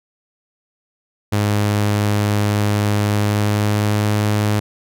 sawtooth tone with pitch glide, 103.7 to 104.97 Hz, G#2 to G#2, -2 to +19 cents, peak -11 dBFS, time 1.32-4.6 s, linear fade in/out 10 ms, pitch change +21 cents, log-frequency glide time 3.14-4.07 s, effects none

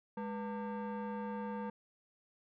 sine tone with frequency modulation, 207.7 Hz, G#3, in tune, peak -35 dBFS, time 0.17-1.7 s, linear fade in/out 5 ms, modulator 697 Hz, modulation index 1.1, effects tanh soft clip ceiling -36 dBFS

